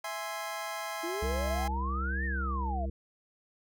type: chord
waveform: 25% pulse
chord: E augmented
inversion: none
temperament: equal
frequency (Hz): 659.3 / 830.6 / 1046.5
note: E5 / G#5 / B#5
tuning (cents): 0 / 0 / 0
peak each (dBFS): -36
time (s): 0.04-1.68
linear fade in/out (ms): 5
type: exponential two-way sweep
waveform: sine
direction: up then down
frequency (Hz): 325.1 to 1864.7 to 639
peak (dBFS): -34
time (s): 1.03-2.86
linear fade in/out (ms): 10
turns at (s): 2.25
type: harmonic tone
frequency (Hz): 66.6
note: C2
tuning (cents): +31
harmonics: 1 / 3 / 5 / 7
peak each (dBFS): -31 / -41 / -45 / -48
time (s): 1.22-2.9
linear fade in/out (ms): 5
effects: none